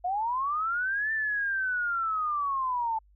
sine linear two-way sweep, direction up then down, 698.5 to 1785 to 871 Hz, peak -26 dBFS, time 0.04-2.99 s, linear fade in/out 10 ms, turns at 1.12 s, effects added 50 Hz sine -57 dBFS peak until 3.15 s

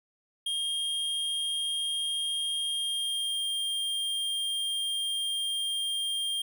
square tone with pitch glide, 3227 to 3203 Hz, G7 to G7, +50 to +37 cents, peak -29 dBFS, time 0.46-6.42 s, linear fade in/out 5 ms, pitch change -13 cents, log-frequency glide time 2.62-3.51 s, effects 11-bit

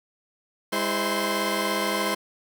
15% pulse tone cluster, 203.5 / 328.3 / 516 / 1049 Hz, G#3 / E4 / C5 / C6, -35 / -7 / -24 / +4 cents, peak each -23 dBFS, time 0.72-2.15 s, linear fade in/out 10 ms, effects none

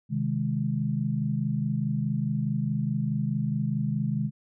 sine chord, Ab major, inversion first, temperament equal, 130.81 / 155.56 / 207.7 Hz, C3 / Eb3 / Ab3, 0 / 0 / 0 cents, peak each -29 dBFS, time 0.09-4.31 s, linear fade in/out 50 ms, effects none

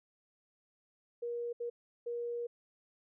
sine tone bursts at uneven times, 475.1 Hz, A#4, 33 cents sharp, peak -35 dBFS, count 3, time 1.22-1.53 / 1.6-1.7 / 2.06-2.47 s, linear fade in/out 10 ms, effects none

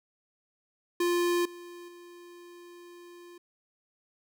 square tone with level steps, 349.2 Hz, F4, in tune, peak -25 / -44 / -48 dBFS, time 1-3.38 s, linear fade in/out 5 ms, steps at 1.45 / 1.88 s, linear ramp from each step 5 ms, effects none

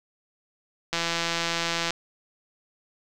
click train, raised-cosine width 0.2 ms, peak -9 dBFS, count 165, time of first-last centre 0.93-1.906 s, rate 168 Hz, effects none

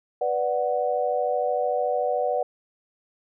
sine chord, B minor, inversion none, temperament equal, 493.9 / 587.3 / 740 Hz, B4 / D5 / F#5, 0 / 0 / 0 cents, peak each -26 dBFS, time 0.21-2.43 s, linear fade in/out 5 ms, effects none

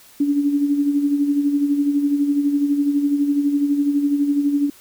sine tone with tremolo, 286.5 Hz, D4, 43 cents flat, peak -13 dBFS, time 0.2-4.7 s, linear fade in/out 5 ms, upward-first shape sine, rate 12 Hz, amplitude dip 55%, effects white hiss -48 dBFS RMS until 4.8 s

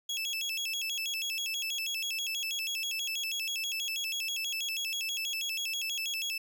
30% pulse tone with vibrato, 2960 Hz, F#7, in tune, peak -29 dBFS, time 0.09-6.38 s, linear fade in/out 5 ms, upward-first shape square, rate 6.2 Hz, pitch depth 200 cents each way, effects none

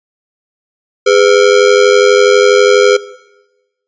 square ring-modulated tone, 456.4 Hz, A#4, 37 cents flat, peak -3 dBFS, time 1.06-2.97 s, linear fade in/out 10 ms, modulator 46.1 Hz, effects noise-tail reverb RT60 1.0 s tail -18 dB re dry + resampled to 16000 Hz

